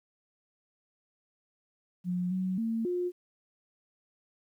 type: tone with pitch steps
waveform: sine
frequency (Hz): 179.2 / 186.1 / 226.4 / 356.7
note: F3 / F#3 / A3 / F4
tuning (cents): +45 / +10 / +50 / +37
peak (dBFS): -28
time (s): 2.04-3.12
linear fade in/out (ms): 50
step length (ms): 270
effects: 11-bit